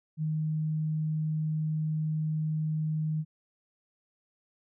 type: tone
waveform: sine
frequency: 155.56 Hz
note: D#3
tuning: in tune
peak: -27 dBFS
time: 0.17-3.25 s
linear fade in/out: 50 ms
effects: none